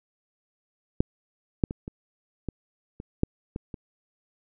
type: clicks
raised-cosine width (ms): 3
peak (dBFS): -7 / -7 / -19 / -22 / -17 / -24 / -8 / -19 / -23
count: 9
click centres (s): 1.005 / 1.638 / 1.709 / 1.879 / 2.487 / 3.001 / 3.234 / 3.561 / 3.742
effects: none